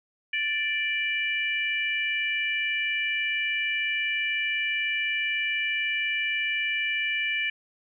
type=harmonic tone; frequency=587.3 Hz; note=D5; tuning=in tune; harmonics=3 / 4 / 5; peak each=-30 / -27 / -32 dBFS; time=0.33-7.5 s; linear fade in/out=5 ms; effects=none